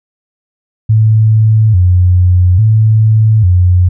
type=tone with vibrato; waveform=sine; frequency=99.3 Hz; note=G2; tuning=23 cents sharp; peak=-4 dBFS; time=0.89-3.89 s; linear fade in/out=10 ms; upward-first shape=square; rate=0.59 Hz; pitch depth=170 cents each way; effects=none